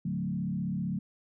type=tone with frequency modulation; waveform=sine; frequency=181.6 Hz; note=F#3; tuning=32 cents flat; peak=-29 dBFS; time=0.05-0.99 s; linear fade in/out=5 ms; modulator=35.5 Hz; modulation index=1.2; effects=none